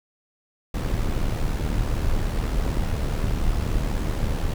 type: noise with amplitude modulation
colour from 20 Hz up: brown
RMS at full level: -21 dBFS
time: 0.74-4.54 s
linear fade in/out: 5 ms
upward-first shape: sine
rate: 76 Hz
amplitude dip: 55%
effects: none